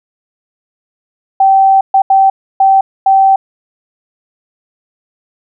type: tone bursts at uneven times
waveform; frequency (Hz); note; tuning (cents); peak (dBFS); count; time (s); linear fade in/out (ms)
sine; 775; G5; -20; -4; 5; 1.4-1.81 / 1.94-2.02 / 2.1-2.3 / 2.6-2.81 / 3.06-3.36; 5
effects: none